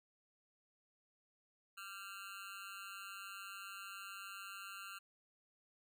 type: tone with amplitude modulation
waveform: 25% pulse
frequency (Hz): 1379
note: F6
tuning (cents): -22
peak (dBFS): -40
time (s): 1.77-4.99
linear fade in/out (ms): 10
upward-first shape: sine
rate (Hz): 193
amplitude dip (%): 95
effects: none